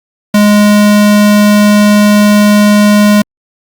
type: tone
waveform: square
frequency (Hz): 207.7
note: G#3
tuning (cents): 0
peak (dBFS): -4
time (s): 0.34-3.22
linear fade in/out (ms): 5
effects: Opus 48 kbps